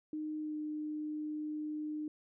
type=tone with pitch glide; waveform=sine; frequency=307.2 to 303.8 Hz; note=D#4 to D#4; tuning=-22 to -41 cents; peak=-36 dBFS; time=0.13-2.08 s; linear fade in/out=2 ms; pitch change=-19 cents; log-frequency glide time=0.39-0.56 s; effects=none